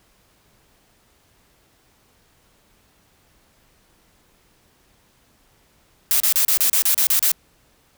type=noise bursts; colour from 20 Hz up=blue; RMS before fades=-17 dBFS; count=10; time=6.11-7.317 s; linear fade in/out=0 ms; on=91 ms; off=33 ms; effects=pink hiss -59 dBFS RMS until 7.97 s